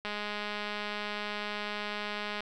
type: click train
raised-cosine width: 0.3 ms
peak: -20 dBFS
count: 491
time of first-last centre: 0.05-2.406 s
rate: 208 Hz
effects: none